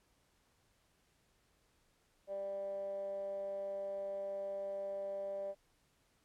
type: tone with band-pass filter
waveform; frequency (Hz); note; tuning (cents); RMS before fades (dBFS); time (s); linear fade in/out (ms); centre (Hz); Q
15% pulse; 197.1; G3; +10; -41; 2.27-5.55; 50; 580; 8.7
effects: pink hiss -74 dBFS RMS until 6.24 s + low-pass 12000 Hz 12 dB/octave